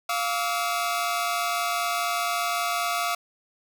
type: tone cluster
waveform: sawtooth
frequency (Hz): 698 / 1147 / 1291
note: F5 / D6 / E6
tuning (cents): -1 / -41 / -37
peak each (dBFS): -24 / -26 / -26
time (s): 0.09-3.15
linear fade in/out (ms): 5
effects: none